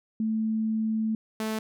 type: tone pair in turn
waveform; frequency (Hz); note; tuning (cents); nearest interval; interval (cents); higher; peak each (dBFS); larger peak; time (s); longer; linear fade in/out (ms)
sine / sawtooth; 220 / 218.6; A3 / A3; 0 / -11; unison; 11; first; -24; neither; 0.2-1.15 / 1.4-1.59; first; 2
effects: none